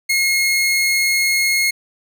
sawtooth tone, 2158 Hz, C#7, 47 cents flat, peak -11 dBFS, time 0.09-1.71 s, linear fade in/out 10 ms, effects none

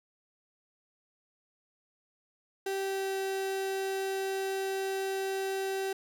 35% pulse tone with pitch glide, 388.5 to 386 Hz, G4 to G4, -16 to -27 cents, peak -29 dBFS, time 2.66-5.93 s, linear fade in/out 5 ms, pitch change -11 cents, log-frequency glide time 2.8-3.15 s, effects none

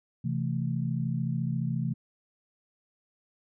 sine chord, A minor, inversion first, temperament equal, 130.81 / 164.81 / 220 Hz, C3 / E3 / A3, 0 / 0 / 0 cents, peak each -30 / -31 / -34 dBFS, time 0.24-1.94 s, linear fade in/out 10 ms, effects none

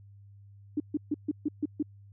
sine tone bursts, 297.4 Hz, D4, 22 cents sharp, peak -25 dBFS, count 7, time 0.77-1.827 s, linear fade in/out 5 ms, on 31 ms, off 140 ms, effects added 100 Hz sine -50 dBFS peak until 2.12 s

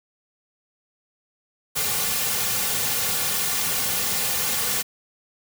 white noise with comb filter, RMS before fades -24 dBFS, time 1.75-4.83 s, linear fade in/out 20 ms, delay 3.1 ms, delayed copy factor -0.95, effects none

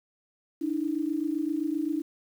sine tone pair together, 293.7 / 321.4 Hz, D4 / E4, 0 / -44 cents, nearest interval major second, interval 156 cents, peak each -29 / -29 dBFS, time 0.61-2.02 s, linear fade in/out 10 ms, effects 9-bit

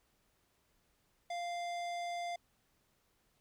sine tone with hard clipping, 696 Hz, F5, 6 cents flat, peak -39 dBFS, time 1.3-2.36 s, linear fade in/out 5 ms, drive 16 dB, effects pink hiss -75 dBFS RMS until 3.4 s

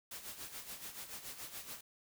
white noise with tremolo, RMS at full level -45 dBFS, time 0.11-1.81 s, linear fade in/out 5 ms, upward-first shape sine, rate 7 Hz, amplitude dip 65%, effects none

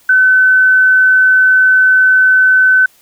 sine tone, 1517 Hz, F#6, 43 cents sharp, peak -5 dBFS, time 0.09-2.86 s, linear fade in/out 5 ms, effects white hiss -49 dBFS RMS until 3.01 s

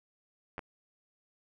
clicks, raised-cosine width 0.5 ms, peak -24 dBFS, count 2, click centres 0.581 / 0.592 s, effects none

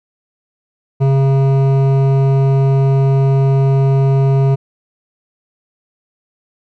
sine tone with hard clipping, 135.8 Hz, C#3, 35 cents flat, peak -11 dBFS, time 1-4.56 s, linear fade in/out 20 ms, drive 12 dB, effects none

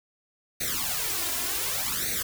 white noise with flanger, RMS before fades -29 dBFS, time 0.6-2.23 s, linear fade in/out 10 ms, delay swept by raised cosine 0.48 to 2.98 ms, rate 0.67 Hz, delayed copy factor +0.95, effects none

